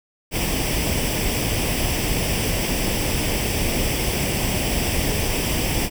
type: noise with comb filter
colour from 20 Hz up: pink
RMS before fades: -22 dBFS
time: 0.31-5.9 s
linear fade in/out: 50 ms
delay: 0.37 ms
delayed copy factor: +0.65
effects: none